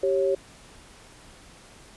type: tone pair together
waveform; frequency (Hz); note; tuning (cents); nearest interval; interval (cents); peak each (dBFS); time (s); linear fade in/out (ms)
sine; 388.6 / 549.6; G4 / C#5; -15 / -15; tritone; 600; -23; 0.03-0.35; 5
effects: pink hiss -50 dBFS RMS until 1.96 s + resampled to 24000 Hz